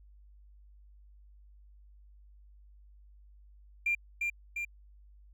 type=tone with echo; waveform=triangle; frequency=2385 Hz; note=D7; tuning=26 cents sharp; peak=-23 dBFS; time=3.86-3.95 s; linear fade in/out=5 ms; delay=350 ms; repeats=2; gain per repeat=-4 dB; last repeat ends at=4.65 s; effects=tanh soft clip ceiling -24 dBFS + added 50 Hz sine -54 dBFS peak until 5.33 s